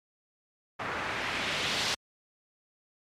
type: noise with low-pass filter sweep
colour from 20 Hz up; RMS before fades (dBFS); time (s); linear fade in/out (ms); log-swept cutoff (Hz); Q
white; -32; 0.79-1.95; 10; 1400 to 4400; 1.3
effects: high-pass 60 Hz 12 dB/octave + MP3 64 kbps